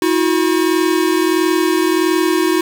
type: tone pair together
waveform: square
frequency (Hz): 321.2 / 362.7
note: E4 / F#4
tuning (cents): -45 / -34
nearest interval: major second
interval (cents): 211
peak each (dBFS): -16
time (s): 0.02-2.61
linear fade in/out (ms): 2
effects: 7-bit